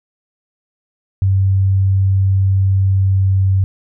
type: tone with pitch glide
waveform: sine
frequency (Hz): 96.4 to 95.79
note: G2 to G2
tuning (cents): -28 to -39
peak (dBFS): -10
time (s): 1.22-3.64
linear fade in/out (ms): 0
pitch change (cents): -11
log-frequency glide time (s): 2.81-3.5
effects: none